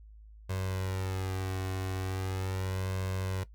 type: tone with flanger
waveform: sawtooth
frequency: 94.4 Hz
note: F#2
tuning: 35 cents sharp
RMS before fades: -34 dBFS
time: 0.49-3.44 s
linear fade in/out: 10 ms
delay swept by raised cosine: 1.9 to 2.73 ms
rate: 0.39 Hz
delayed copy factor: +0.7
effects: noise-tail reverb RT60 0.1 s tail -17 dB re dry + added 53 Hz sine -49 dBFS peak until 3.54 s